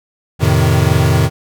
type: chord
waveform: square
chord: F dominant seventh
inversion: none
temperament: equal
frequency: 87.31 / 110 / 130.81 / 155.56 Hz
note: F2 / A2 / C3 / Eb3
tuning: 0 / 0 / 0 / 0 cents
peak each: -16 dBFS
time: 0.39-1.3 s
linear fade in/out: 50 ms
effects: none